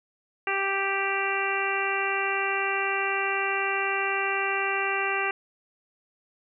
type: harmonic tone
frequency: 392 Hz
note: G4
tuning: in tune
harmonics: 1 / 2 / 3 / 4 / 5 / 6 / 7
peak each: -32 / -32 / -32 / -32 / -32 / -32 / -32 dBFS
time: 0.47-5.31 s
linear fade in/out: 2 ms
effects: none